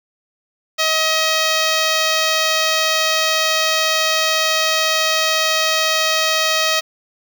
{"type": "tone with notch filter", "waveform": "5% pulse", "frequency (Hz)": 634, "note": "D#5", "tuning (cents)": 32, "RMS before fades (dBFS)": -17, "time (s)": [0.78, 6.81], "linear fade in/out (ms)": 20, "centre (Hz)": 8500, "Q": 1.1, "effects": []}